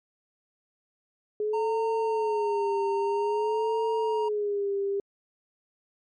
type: tone with vibrato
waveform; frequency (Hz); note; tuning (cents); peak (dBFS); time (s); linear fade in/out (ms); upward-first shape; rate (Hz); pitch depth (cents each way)
sine; 419.7; G#4; +18; -25; 1.4-5; 2; sine; 0.51; 96
type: tone with pitch glide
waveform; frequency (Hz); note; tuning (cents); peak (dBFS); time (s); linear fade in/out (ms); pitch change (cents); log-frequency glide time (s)
triangle; 918 to 940.5; A#5 to A#5; -27 to +15; -27; 1.53-4.29; 10; +42; 2.93-3.95
effects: MP3 48 kbps